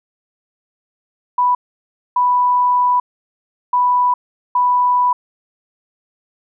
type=tone bursts at uneven times; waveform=sine; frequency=987.8 Hz; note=B5; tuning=in tune; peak=-11 dBFS; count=4; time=1.38-1.55 / 2.16-3 / 3.73-4.14 / 4.55-5.13 s; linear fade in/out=5 ms; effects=none